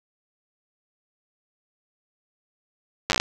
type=slowing click train; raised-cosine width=0.2 ms; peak=-3 dBFS; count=8; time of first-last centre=3.1-3.2 s; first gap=9 ms; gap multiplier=1.15; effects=none